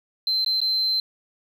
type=tone with dropouts; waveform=triangle; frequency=4100 Hz; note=C8; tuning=36 cents flat; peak=-17 dBFS; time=0.27-1 s; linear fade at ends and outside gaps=2 ms; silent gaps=0.447-0.462 / 0.604-0.615 s; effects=tanh soft clip ceiling -17 dBFS